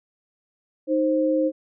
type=tone pair together; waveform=sine; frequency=311.1 / 526.7 Hz; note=D#4 / C5; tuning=0 / +11 cents; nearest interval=major sixth; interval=911 cents; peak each=-21 dBFS; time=0.87-1.52 s; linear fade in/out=50 ms; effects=none